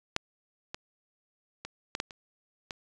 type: clicks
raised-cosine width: 0.2 ms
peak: -9 / -19 / -21 / -15 / -12 / -27 / -19 dBFS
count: 7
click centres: 0.164 / 0.745 / 1.65 / 1.951 / 2.001 / 2.108 / 2.708 s
effects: resampled to 22050 Hz